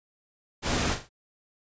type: noise with echo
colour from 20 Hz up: pink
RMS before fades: -27 dBFS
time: 0.62-0.97 s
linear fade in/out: 50 ms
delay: 41 ms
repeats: 3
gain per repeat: -8 dB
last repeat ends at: 1.093 s
effects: resampled to 16000 Hz